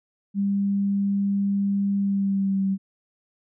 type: tone with pitch glide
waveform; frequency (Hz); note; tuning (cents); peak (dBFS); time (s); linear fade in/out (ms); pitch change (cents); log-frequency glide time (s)
sine; 199.2 to 193.64; G3 to G3; +28 to -21; -20; 0.34-2.78; 50; -49; 1.97-2.64
effects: none